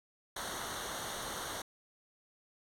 pink noise with comb filter, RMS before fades -40 dBFS, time 0.36-1.62 s, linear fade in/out 5 ms, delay 0.4 ms, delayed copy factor -0.75, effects low-pass 12000 Hz 12 dB/octave

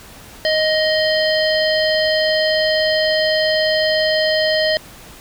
harmonic tone with a mistuned harmonic, 625 Hz, D#5, 8 cents sharp, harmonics 1 / 3 / 5 / 7 / 8, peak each -16 / -21 / -23 / -24 / -25 dBFS, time 0.45-4.77 s, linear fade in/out 0 ms, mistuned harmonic 7, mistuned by -58 cents, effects pink hiss -40 dBFS RMS until 5.2 s

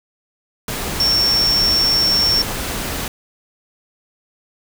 sine tone in noise, 5460 Hz, F8, 40 cents flat, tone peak -13 dBFS, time 1-2.42 s, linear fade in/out 2 ms, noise pink, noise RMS -24 dBFS, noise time 0.68-3.08 s, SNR +8 dB, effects none

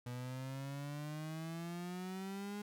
35% pulse exponential sweep, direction up, 121.5 to 207.7 Hz, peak -40 dBFS, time 0.06-2.62 s, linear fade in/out 5 ms, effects none

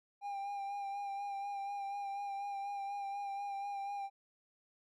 triangle tone with vibrato, 800 Hz, G5, 35 cents sharp, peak -36 dBFS, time 0.21-4.1 s, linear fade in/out 50 ms, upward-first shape sine, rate 4.1 Hz, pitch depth 25 cents each way, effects none

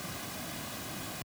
pink noise with comb filter, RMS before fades -40 dBFS, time 0-1.22 s, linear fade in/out 0 ms, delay 2.2 ms, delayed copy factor -0.5, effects high-pass 80 Hz 12 dB/octave

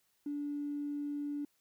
triangle tone, 290 Hz, D4, 22 cents flat, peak -31 dBFS, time 0.26-1.45 s, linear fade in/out 5 ms, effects tanh soft clip ceiling -33 dBFS + white hiss -75 dBFS RMS until 1.6 s

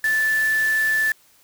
sine tone in noise, 1752 Hz, A6, 8 cents flat, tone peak -17 dBFS, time 0.04-1.12 s, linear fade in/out 2 ms, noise white, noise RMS -34 dBFS, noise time 0.04-1.12 s, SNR +14 dB, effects white hiss -56 dBFS RMS until 1.43 s

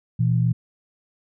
sine tone pair together, 120.52 / 167.1 Hz, B2 / E3, -42 / +24 cents, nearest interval tritone, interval 566 cents, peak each -18 / -22 dBFS, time 0.19-0.53 s, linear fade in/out 10 ms, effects none

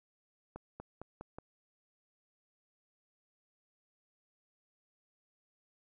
accelerating click train, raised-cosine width 1 ms, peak -30 dBFS, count 5, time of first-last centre 0.56-1.385 s, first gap 240 ms, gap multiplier 0.9, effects none

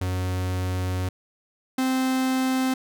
45% pulse tone pair in turn, 92 / 260.2 Hz, F#2 / C4, -9 / -9 cents, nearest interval octave + tritone, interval 1800 cents, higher second, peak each -24 / -21 dBFS, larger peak second, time 0.01-1.09 / 1.78-2.74 s, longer first, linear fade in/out 5 ms, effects none

